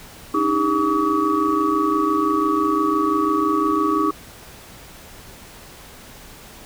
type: tone cluster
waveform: sine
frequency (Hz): 287.8 / 313.7 / 402.1 / 1137 / 1264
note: D4 / D#4 / G4 / C#6 / D#6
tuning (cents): -35 / +14 / +44 / +44 / +27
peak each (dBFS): -27 / -20 / -24 / -20 / -27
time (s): 0.34-4.11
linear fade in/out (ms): 5
effects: tanh soft clip ceiling -5 dBFS + pink hiss -42 dBFS RMS until 6.65 s